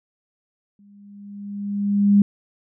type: tone with exponential growth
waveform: sine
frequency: 202.4 Hz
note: G#3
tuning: 44 cents flat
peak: -9 dBFS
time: 0.79-2.22 s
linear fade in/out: 2 ms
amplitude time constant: 310 ms
effects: none